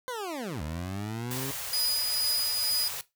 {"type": "linear two-way sweep", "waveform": "20% pulse", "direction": "down then up", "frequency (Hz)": [520, 73.9, 139], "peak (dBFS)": -28, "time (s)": [0.08, 1.51], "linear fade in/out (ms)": 0, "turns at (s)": 0.62}
{"type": "band-stop noise", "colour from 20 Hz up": "white", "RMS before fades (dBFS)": -36, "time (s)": [1.31, 3.01], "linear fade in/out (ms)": 0, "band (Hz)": [160, 420], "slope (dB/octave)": 96}
{"type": "tone with tremolo", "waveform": "sawtooth", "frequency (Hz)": 4947, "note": "D#8", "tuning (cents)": -11, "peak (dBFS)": -22, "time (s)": [1.73, 2.88], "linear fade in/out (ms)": 2, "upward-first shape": "triangle", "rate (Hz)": 2.2, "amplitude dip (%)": 35}
{"effects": ["noise-tail reverb RT60 0.2 s tail -17 dB re dry"]}